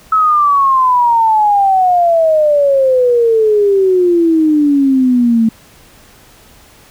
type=exponential sweep; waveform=sine; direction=down; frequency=1302 to 221.4 Hz; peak=-7 dBFS; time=0.12-5.49 s; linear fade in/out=5 ms; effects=pink hiss -43 dBFS RMS until 6.9 s